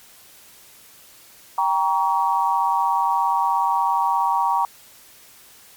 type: chord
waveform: sine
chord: G diminished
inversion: none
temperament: just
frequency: 784 / 940.8 / 1128.9 Hz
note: G5 / Bb5 / Db6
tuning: 0 / +16 / +31 cents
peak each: -23 / -19 / -23 dBFS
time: 1.58-4.65 s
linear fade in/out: 2 ms
effects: white hiss -48 dBFS RMS until 5.76 s + MP3 96 kbps

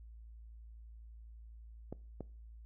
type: clicks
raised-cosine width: 2 ms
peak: -28 dBFS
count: 2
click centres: 1.926 / 2.207 s
effects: noise-tail reverb RT60 0.4 s tail -22 dB re dry + added 56 Hz sine -50 dBFS peak until 2.65 s

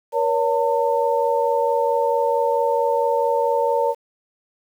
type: tone cluster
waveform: sine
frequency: 476.5 / 561 / 903 Hz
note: A#4 / C#5 / A5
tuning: +38 / +21 / +45 cents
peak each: -21 dBFS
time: 0.12-3.95 s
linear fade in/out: 50 ms
effects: 8-bit

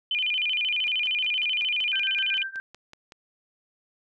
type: tone with vibrato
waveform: sine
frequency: 2720 Hz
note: F7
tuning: 46 cents flat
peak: -23 dBFS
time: 0.11-2.43 s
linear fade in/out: 2 ms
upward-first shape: square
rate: 13 Hz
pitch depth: 200 cents each way
type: click train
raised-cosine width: 0.2 ms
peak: -28 dBFS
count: 13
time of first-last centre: 0.87-3.121 s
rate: 5.33 Hz
type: tone with tremolo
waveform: sine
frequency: 1568 Hz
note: G6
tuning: in tune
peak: -28 dBFS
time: 1.93-2.6 s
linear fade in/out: 0 ms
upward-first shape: triangle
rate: 8.1 Hz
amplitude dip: 95%
effects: none

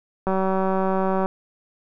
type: click train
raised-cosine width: 1 ms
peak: -10 dBFS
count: 189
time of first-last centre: 0.27-1.259 s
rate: 190 Hz
effects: none

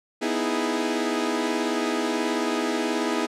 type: chord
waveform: sawtooth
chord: E major seventh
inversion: second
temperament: equal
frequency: 246.9 / 311.1 / 329.6 / 415.3 Hz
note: B3 / D#4 / E4 / G#4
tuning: 0 / 0 / 0 / 0 cents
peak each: -25 dBFS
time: 0.21-3.27 s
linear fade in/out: 20 ms
effects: low-pass 8000 Hz 12 dB/octave

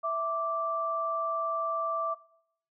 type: tone pair together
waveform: sine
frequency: 658.4 / 1171 Hz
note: E5 / D6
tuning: -2 / -5 cents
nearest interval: minor seventh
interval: 997 cents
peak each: -32 / -29 dBFS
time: 0.03-2.15 s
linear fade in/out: 20 ms
effects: noise-tail reverb RT60 0.7 s tail -21 dB re dry

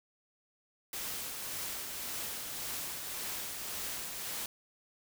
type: noise with tremolo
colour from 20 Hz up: white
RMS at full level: -38 dBFS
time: 0.93-4.46 s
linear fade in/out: 2 ms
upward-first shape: triangle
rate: 1.8 Hz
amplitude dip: 35%
effects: none

